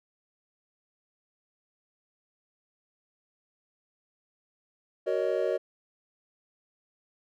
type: chord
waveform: triangle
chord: D# minor seventh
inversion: first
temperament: just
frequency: 373.4 / 466.7 / 560 / 622.3 Hz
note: F#4 / A#4 / C#5 / D#5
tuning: +16 / +2 / +18 / 0 cents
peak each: -29 dBFS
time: 5.06-5.58 s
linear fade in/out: 20 ms
effects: none